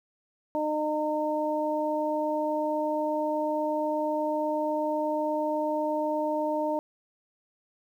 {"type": "harmonic tone", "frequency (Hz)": 304.7, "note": "D#4", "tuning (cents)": -36, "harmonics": [1, 2, 3], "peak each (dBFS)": [-31, -28, -31], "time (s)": [0.55, 6.79], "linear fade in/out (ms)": 0, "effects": ["10-bit"]}